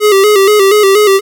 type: tone with vibrato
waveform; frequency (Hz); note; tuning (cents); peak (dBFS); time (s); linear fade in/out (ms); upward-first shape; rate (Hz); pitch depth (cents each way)
square; 405; G#4; -43; -5; 0-1.21; 50; square; 4.2; 69
effects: none